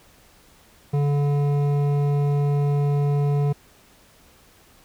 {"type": "tone with hard clipping", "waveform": "sine", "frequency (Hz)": 143.8, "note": "D3", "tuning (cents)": -36, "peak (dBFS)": -20, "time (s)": [0.93, 3.53], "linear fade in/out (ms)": 10, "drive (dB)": 11, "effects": ["pink hiss -54 dBFS RMS until 4.84 s"]}